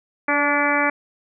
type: harmonic tone with a mistuned harmonic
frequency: 288.7 Hz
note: D4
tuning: 30 cents flat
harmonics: 1 / 2 / 3 / 4 / 5 / 6 / 7 / 8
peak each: -25 / -25 / -25 / -25 / -25 / -25 / -25 / -25 dBFS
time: 0.28-0.9 s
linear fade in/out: 5 ms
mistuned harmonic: 2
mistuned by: +16 cents
effects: none